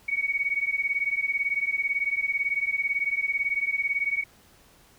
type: beating tone pair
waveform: sine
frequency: 2229 / 2247 Hz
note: C#7 / C#7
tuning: +9 / +23 cents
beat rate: 18 Hz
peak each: -27 dBFS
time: 0.08-4.24 s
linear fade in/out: 10 ms
effects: pink hiss -57 dBFS RMS until 4.98 s